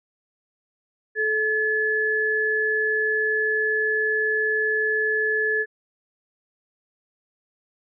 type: tone pair together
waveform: sine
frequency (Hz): 433.7 / 1716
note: A4 / A6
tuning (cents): -25 / -44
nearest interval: 2 octaves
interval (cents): 2381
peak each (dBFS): -25 / -21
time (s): 1.15-5.66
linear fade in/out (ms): 50
effects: none